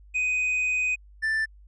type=tone pair in turn; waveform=triangle; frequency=2500 / 1767.8 Hz; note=D#7 / A6; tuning=+8 / +8 cents; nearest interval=tritone; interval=600 cents; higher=first; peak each=-21 dBFS; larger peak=neither; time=0.14-0.96 / 1.22-1.46 s; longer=first; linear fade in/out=20 ms; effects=added 50 Hz sine -48 dBFS peak until 1.67 s + resampled to 24000 Hz